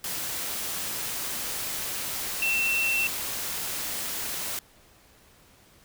sine tone in noise, 2694 Hz, E7, 37 cents sharp, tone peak -23 dBFS, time 2.42-3.07 s, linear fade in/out 2 ms, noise white, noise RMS -32 dBFS, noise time 0.04-4.59 s, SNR +6 dB, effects pink hiss -57 dBFS RMS until 5.84 s

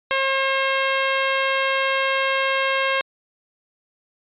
10% pulse tone, 537 Hz, C5, 45 cents sharp, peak -10 dBFS, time 0.11-3.01 s, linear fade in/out 0 ms, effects resampled to 8000 Hz

